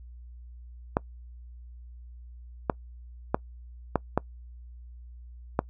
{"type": "clicks", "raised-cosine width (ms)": 1, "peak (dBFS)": -8, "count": 6, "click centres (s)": [0.969, 2.698, 3.345, 3.957, 4.176, 5.591], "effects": ["noise-tail reverb RT60 0.1 s tail -24 dB re dry", "added 60 Hz sine -43 dBFS peak until 5.69 s"]}